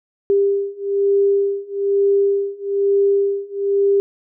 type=beating tone pair; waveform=sine; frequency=398 / 399.1 Hz; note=G4 / G4; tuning=+26 / +31 cents; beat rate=1.1 Hz; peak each=-18 / -17 dBFS; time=0.3-4 s; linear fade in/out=0 ms; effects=none